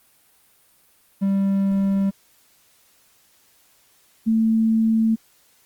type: tone pair in turn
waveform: triangle / sine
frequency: 196 / 223 Hz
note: G3 / A3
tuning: 0 / +23 cents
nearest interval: major second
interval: 223 cents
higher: second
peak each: -15 dBFS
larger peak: neither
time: 1.21-2.11 / 4.26-5.16 s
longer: neither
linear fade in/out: 20 ms
effects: white hiss -58 dBFS RMS until 5.65 s + Opus 32 kbps